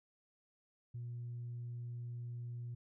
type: tone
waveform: sine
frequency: 120 Hz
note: B2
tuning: 49 cents flat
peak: -40 dBFS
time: 0.94-2.75 s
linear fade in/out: 10 ms
effects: tanh soft clip ceiling -38 dBFS